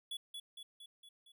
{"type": "tone with echo", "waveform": "square", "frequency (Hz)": 3400, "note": "G#7", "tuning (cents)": 40, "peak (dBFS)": -40, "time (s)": [0.11, 0.17], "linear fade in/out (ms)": 5, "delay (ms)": 230, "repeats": 5, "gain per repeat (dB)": -4, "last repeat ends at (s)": 1.32, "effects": []}